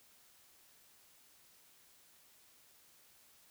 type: silence
effects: white hiss -65 dBFS RMS until 3.5 s

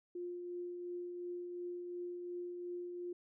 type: tone with tremolo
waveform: sine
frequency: 352.8 Hz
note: F4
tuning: 18 cents sharp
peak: -39 dBFS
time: 0.15-3.13 s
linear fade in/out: 5 ms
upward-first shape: triangle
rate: 2.8 Hz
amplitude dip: 35%
effects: none

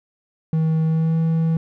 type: tone with pitch glide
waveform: triangle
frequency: 159.7 to 162.68 Hz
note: D#3 to E3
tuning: +45 to -23 cents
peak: -14 dBFS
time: 0.53-1.57 s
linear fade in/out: 2 ms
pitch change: +32 cents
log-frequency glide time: 0.85-1.17 s
effects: none

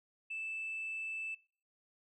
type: tone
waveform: sine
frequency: 2637 Hz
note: E7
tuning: in tune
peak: -37 dBFS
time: 0.3-1.35 s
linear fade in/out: 10 ms
effects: noise-tail reverb RT60 0.4 s tail -22 dB re dry + tanh soft clip ceiling -34 dBFS

